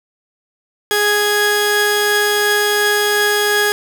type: tone pair together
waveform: sawtooth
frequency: 414.6 / 1661.2 Hz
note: G#4 / G#6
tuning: -3 / 0 cents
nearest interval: 2 octaves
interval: 2403 cents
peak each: -12 dBFS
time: 0.91-3.72 s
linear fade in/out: 0 ms
effects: none